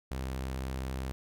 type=tone with vibrato; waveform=sawtooth; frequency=65.41 Hz; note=C2; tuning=in tune; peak=-30 dBFS; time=0.11-1.12 s; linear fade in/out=0 ms; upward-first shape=sine; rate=20 Hz; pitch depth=52 cents each way; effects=none